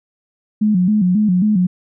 sine tone with vibrato, 196 Hz, G3, in tune, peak -11 dBFS, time 0.61-1.67 s, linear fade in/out 10 ms, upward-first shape square, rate 3.7 Hz, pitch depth 140 cents each way, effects none

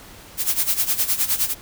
blue noise with tremolo, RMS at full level -18 dBFS, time 0.37-1.55 s, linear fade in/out 50 ms, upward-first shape sine, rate 9.7 Hz, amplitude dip 80%, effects pink hiss -43 dBFS RMS until 1.61 s

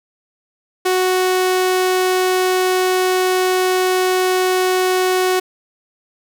sawtooth tone, 369.7 Hz, F#4, 1 cent flat, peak -10 dBFS, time 0.85-5.4 s, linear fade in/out 10 ms, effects none

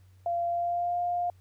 sine tone with pitch glide, 689 to 704.3 Hz, F5 to F5, -24 to +14 cents, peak -26 dBFS, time 0.26-1.3 s, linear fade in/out 2 ms, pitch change +38 cents, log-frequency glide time 0.48-0.98 s, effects added 93 Hz sine -54 dBFS peak until 1.4 s + pink hiss -69 dBFS RMS until 1.4 s

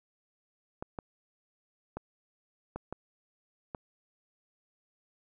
clicks, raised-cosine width 1 ms, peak -23 dBFS, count 6, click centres 0.825 / 0.988 / 1.97 / 2.76 / 2.926 / 3.748 s, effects none

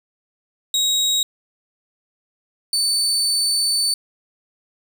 30% pulse tone pair in turn, 3800 / 4519 Hz, A#7 / C#8, +33 / +33 cents, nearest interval minor third, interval 300 cents, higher second, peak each -14 dBFS, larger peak neither, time 0.74-1.23 / 2.73-3.94 s, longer second, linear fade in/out 2 ms, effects none

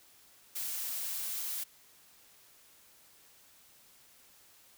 blue noise, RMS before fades -37 dBFS, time 0.55-1.64 s, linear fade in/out 10 ms, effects white hiss -61 dBFS RMS until 4.77 s

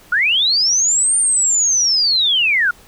sine linear two-way sweep, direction up then down, 1372 to 9030 to 1372 Hz, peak -12 dBFS, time 0.12-2.71 s, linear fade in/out 5 ms, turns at 1.17 s, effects pink hiss -46 dBFS RMS until 2.87 s

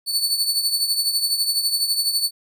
sawtooth tone with tremolo, 4474 Hz, C#8, 15 cents sharp, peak -13 dBFS, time 0.06-2.31 s, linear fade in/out 50 ms, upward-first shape triangle, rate 12 Hz, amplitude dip 70%, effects none

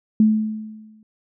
sine tone with exponential decay, 216.5 Hz, A3, 28 cents flat, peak -9 dBFS, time 0.2-1.03 s, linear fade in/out 2 ms, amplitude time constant 180 ms, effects none

